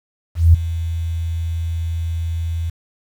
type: tone with ADSR envelope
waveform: sine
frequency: 83 Hz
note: E2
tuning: 12 cents sharp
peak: -4 dBFS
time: 0.35-2.7 s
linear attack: 190 ms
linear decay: 8 ms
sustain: -15 dB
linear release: 6 ms
effects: 7-bit